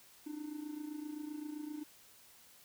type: tone with amplitude modulation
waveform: triangle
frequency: 300.4 Hz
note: D4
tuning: 39 cents sharp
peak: -35 dBFS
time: 0.26-1.84 s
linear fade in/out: 10 ms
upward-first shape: sine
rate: 27.7 Hz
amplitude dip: 75%
effects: tanh soft clip ceiling -32 dBFS + white hiss -61 dBFS RMS until 2.64 s